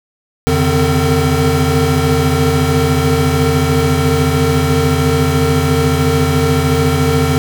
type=tone cluster; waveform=square; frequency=84.4 / 138 / 151.9 / 259.3 / 452.7 Hz; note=E2 / C#3 / D#3 / C4 / A4; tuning=+41 / -7 / -41 / -15 / +49 cents; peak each=-18 dBFS; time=0.47-7.38 s; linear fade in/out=0 ms; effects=none